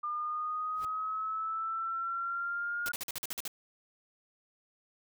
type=exponential sweep; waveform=sine; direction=up; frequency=1202 to 1428 Hz; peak=-32 dBFS; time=0.03-2.92 s; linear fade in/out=10 ms
type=noise with exponential growth; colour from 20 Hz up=pink; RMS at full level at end=-45 dBFS; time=0.72-0.85 s; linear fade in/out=2 ms; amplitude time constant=28 ms
type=noise bursts; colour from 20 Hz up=white; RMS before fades=-37 dBFS; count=9; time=2.86-3.478 s; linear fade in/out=0 ms; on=26 ms; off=48 ms
effects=none